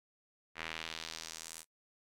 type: tone with band-pass filter sweep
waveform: sawtooth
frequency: 81 Hz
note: E2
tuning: 30 cents flat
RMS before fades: -45 dBFS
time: 0.55-1.65 s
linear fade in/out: 50 ms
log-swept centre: 2100 to 9600 Hz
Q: 1.5
effects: noise-tail reverb RT60 0.1 s tail -23 dB re dry